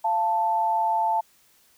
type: tone pair together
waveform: sine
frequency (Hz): 689 / 882.6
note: F5 / A5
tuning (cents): -24 / +5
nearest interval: major third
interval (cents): 429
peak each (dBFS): -27 / -21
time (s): 0.04-1.21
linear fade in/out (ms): 10
effects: white hiss -60 dBFS RMS until 1.77 s